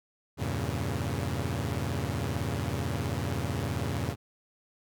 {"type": "chord", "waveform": "sawtooth", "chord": "E diminished seventh", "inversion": "none", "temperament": "equal", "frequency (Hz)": [82.41, 98, 116.54, 138.59], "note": ["E2", "G2", "Bb2", "Db3"], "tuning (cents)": [0, 0, 0, 0], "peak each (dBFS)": -31, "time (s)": [0.37, 4.16], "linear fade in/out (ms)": 50, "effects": []}